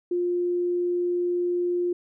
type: tone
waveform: sine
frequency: 352.8 Hz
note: F4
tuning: 18 cents sharp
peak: -22 dBFS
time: 0.11-1.93 s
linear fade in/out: 5 ms
effects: none